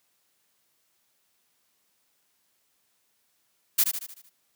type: noise with echo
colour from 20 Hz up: blue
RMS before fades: -20 dBFS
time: 3.78-3.84 s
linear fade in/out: 10 ms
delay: 76 ms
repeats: 6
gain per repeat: -6 dB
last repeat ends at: 4.296 s
effects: white hiss -71 dBFS RMS until 4.55 s + high-pass 100 Hz 12 dB/octave